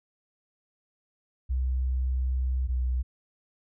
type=tone pair in turn; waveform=sine; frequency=64 / 62.68 Hz; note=C2 / B1; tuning=-38 / +26 cents; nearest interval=unison; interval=36 cents; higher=first; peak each=-24 dBFS; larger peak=neither; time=1.49-2.68 / 2.68-3.03 s; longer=first; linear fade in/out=20 ms; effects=none